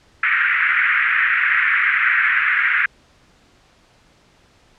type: band-pass noise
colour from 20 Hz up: white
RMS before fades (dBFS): -17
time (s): 0.23-2.86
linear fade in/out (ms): 5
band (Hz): 1400 to 2200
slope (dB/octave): 48
effects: pink hiss -54 dBFS RMS until 4.78 s + low-pass 6000 Hz 12 dB/octave